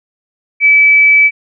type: tone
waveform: sine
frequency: 2300 Hz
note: D7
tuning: 37 cents flat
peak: -4 dBFS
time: 0.6-1.31 s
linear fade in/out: 50 ms
effects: none